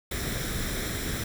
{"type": "noise with comb filter", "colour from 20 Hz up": "pink", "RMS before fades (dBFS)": -31, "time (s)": [0.11, 1.24], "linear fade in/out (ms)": 5, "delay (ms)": 0.54, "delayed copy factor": 0.6, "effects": []}